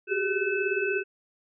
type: tone cluster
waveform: sine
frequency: 376.3 / 393.2 / 413.1 / 1516 / 2609 Hz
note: F#4 / G4 / G#4 / F#6 / E7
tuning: +29 / +5 / -9 / +42 / -18 cents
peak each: -31 dBFS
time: 0.07-1.04 s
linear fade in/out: 50 ms
effects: none